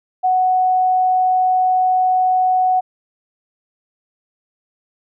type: tone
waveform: sine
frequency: 741 Hz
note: F#5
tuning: 2 cents sharp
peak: -12 dBFS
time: 0.23-2.81 s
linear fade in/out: 20 ms
effects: none